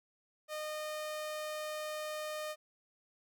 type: tone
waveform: sawtooth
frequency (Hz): 612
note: D#5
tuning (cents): -29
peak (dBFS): -34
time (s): 0.48-2.56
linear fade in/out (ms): 50
effects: none